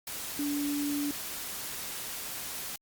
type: tone in noise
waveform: sine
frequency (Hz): 288.7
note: D4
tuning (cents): -30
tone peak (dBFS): -29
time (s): 0.39-1.11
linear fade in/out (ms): 2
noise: white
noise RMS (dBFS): -38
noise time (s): 0.07-2.76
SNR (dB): +6
effects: Opus 48 kbps